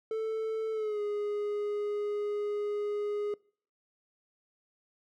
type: tone with pitch glide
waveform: triangle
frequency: 441.5 to 414.3 Hz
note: A4 to G#4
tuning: +6 to -4 cents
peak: -28 dBFS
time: 0.11-3.34 s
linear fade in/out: 2 ms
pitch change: -110 cents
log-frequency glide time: 0.72-1.01 s
effects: noise-tail reverb RT60 0.5 s tail -24 dB re dry